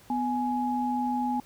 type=tone pair together; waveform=sine; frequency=248.8 / 837 Hz; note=B3 / G#5; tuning=+13 / +13 cents; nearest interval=octave + major sixth; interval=2100 cents; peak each=-28 dBFS; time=0.1-1.4 s; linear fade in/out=2 ms; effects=pink hiss -55 dBFS RMS until 1.45 s